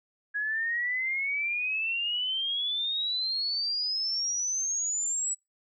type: exponential sweep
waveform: sine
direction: up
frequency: 1661.2 to 7902 Hz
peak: -27 dBFS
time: 0.34-5.35 s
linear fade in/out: 20 ms
effects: noise-tail reverb RT60 0.2 s tail -26 dB re dry